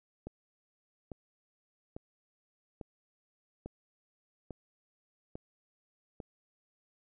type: click train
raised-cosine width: 2 ms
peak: -28 dBFS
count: 8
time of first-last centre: 0.27-6.202 s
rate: 1.18 Hz
effects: none